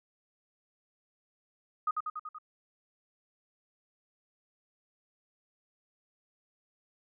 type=tone with echo; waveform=sine; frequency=1244.5 Hz; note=D#6; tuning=in tune; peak=-26 dBFS; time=1.87-1.91 s; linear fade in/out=5 ms; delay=95 ms; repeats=5; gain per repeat=-3 dB; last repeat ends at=2.385 s; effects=none